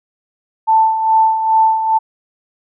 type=tone with tremolo; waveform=sine; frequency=885 Hz; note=A5; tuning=10 cents sharp; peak=-7 dBFS; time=0.67-1.99 s; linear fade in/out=20 ms; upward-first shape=sine; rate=2.4 Hz; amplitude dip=60%; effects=none